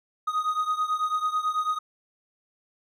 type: beating tone pair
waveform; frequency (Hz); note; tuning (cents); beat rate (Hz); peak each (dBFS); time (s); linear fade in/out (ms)
triangle; 1244.5 / 1253.6; D#6 / D#6; 0 / +13; 9.1; -24 / -27; 0.27-1.79; 10
effects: none